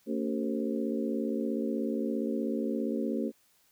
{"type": "harmonic tone with a mistuned harmonic", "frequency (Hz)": 75.5, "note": "D2", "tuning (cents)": 48, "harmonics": [3, 4, 5, 6, 7], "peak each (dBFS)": [-32, -34, -36, -38, -39], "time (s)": [0.06, 3.32], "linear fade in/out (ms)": 50, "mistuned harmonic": 4, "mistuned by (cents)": -110, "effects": ["white hiss -67 dBFS RMS until 3.71 s"]}